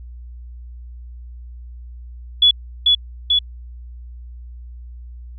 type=tone with echo; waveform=sine; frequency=3407 Hz; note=G#7; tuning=44 cents sharp; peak=-8 dBFS; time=2.42-2.51 s; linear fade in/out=5 ms; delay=440 ms; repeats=2; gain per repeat=-2 dB; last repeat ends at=3.39 s; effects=added 60 Hz sine -33 dBFS peak until 5.38 s